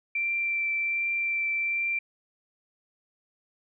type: tone with vibrato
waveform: sine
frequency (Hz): 2349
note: D7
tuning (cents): 0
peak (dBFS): -25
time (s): 0.15-1.99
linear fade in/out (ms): 5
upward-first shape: triangle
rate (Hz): 1.3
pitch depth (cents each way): 11
effects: none